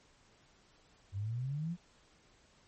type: exponential sweep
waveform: sine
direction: up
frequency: 94.1 to 180 Hz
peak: -34 dBFS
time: 1.12-1.77 s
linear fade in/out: 50 ms
effects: pink hiss -66 dBFS RMS until 2.67 s + MP3 32 kbps